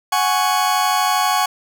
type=chord; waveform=40% pulse; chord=F# suspended second; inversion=none; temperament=just; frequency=740 / 832.5 / 1110 Hz; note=F#5 / G#5 / C#6; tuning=0 / +4 / +2 cents; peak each=-19 dBFS; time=0.12-1.46 s; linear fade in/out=5 ms; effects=none